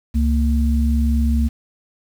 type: tone pair together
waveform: sine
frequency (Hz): 68.38 / 230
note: C#2 / A#3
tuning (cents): -23 / -23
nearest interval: octave + major sixth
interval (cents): 2100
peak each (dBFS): -15 / -20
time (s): 0.14-1.49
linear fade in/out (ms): 20
effects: 7-bit